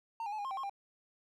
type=tone with pitch steps; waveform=triangle; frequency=912 / 816 / 860 / 816 / 1063 / 779 / 1076 / 797 Hz; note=A#5 / G#5 / A5 / G#5 / C6 / G5 / C6 / G5; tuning=-38 / -31 / -40 / -31 / +27 / -11 / +48 / +28 cents; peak=-34 dBFS; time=0.2-0.696 s; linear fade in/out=2 ms; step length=62 ms; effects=none